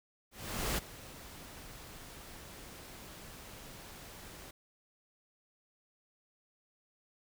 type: noise with ADSR envelope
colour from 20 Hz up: pink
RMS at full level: -33 dBFS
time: 0.31-4.51 s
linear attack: 470 ms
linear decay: 14 ms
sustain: -17 dB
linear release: 6 ms
effects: none

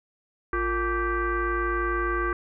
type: tone with frequency modulation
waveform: sine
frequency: 756 Hz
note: F#5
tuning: 37 cents sharp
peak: -23 dBFS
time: 0.53-2.33 s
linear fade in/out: 2 ms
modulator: 405 Hz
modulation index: 2.3
effects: none

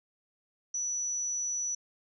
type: tone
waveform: sine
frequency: 5920 Hz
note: F#8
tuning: in tune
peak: -30 dBFS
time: 0.74-1.75 s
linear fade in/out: 5 ms
effects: none

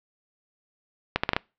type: accelerating click train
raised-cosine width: 0.3 ms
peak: -5 dBFS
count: 5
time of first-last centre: 1.16-1.365 s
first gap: 75 ms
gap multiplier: 0.75
effects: noise-tail reverb RT60 0.3 s tail -26 dB re dry + low-pass 4000 Hz 12 dB/octave

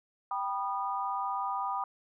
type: chord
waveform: sine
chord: G augmented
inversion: none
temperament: just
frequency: 784 / 980 / 1225 Hz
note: G5 / B5 / D#6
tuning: 0 / -14 / -27 cents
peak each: -35 / -34 / -35 dBFS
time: 0.31-1.84 s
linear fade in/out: 2 ms
effects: none

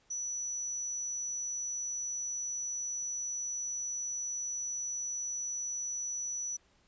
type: tone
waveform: sine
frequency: 5920 Hz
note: F#8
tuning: in tune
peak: -34 dBFS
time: 0.1-6.57 s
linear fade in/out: 10 ms
effects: pink hiss -68 dBFS RMS until 6.87 s + resampled to 16000 Hz

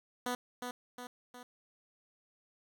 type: tone with echo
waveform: 10% pulse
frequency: 246.9 Hz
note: B3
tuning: in tune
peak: -25 dBFS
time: 0.26-0.35 s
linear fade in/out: 2 ms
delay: 360 ms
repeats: 3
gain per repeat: -5 dB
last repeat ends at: 1.43 s
effects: none

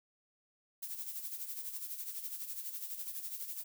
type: noise with tremolo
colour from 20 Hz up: violet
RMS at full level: -40 dBFS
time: 0.82-3.64 s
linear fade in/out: 10 ms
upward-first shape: sine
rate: 12 Hz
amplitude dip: 60%
effects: none

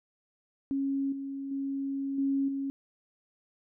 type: tone with level steps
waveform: sine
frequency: 274.4 Hz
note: C#4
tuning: 17 cents flat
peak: -27 / -34 / -30 / -25 / -30 dBFS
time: 0.71-2.7 s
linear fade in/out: 0 ms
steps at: 1.12 / 1.51 / 2.18 / 2.48 s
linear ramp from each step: 5 ms
effects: none

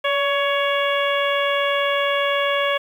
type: harmonic tone with a mistuned harmonic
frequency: 559 Hz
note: C#5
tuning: 14 cents sharp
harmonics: 1 / 2 / 3 / 4 / 5 / 6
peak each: -21 / -24 / -26 / -27 / -28 / -29 dBFS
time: 0.04-2.78 s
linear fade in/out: 10 ms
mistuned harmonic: 1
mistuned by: +29 cents
effects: 8-bit

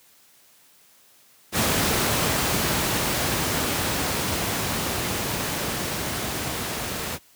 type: noise with level ramp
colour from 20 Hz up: pink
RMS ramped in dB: -21 to -29 dBFS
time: 1.52-7.19 s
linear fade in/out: 50 ms
effects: white hiss -56 dBFS RMS until 7.35 s + high-pass 80 Hz 12 dB/octave

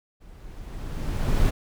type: noise with level ramp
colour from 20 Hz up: brown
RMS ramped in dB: -47 to -18 dBFS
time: 0.2-1.51 s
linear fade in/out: 20 ms
effects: none

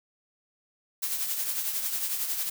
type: noise with tremolo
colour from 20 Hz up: blue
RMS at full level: -28 dBFS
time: 1.02-2.5 s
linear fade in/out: 10 ms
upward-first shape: triangle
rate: 11 Hz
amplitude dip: 55%
effects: none

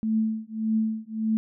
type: tone with tremolo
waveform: sine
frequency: 220 Hz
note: A3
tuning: in tune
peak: -19 dBFS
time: 0.03-1.37 s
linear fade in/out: 0 ms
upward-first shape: triangle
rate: 1.7 Hz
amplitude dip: 100%
effects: none

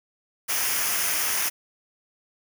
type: noise with comb filter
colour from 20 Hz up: white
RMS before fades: -25 dBFS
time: 0.48-1.5 s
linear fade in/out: 20 ms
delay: 0.25 ms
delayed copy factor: -0.6
effects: none

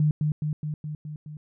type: tone with echo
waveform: sine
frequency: 151.4 Hz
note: D#3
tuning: 47 cents flat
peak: -18 dBFS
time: 0-0.11 s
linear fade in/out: 2 ms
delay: 210 ms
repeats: 6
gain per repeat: -3 dB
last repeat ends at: 1.37 s
effects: none

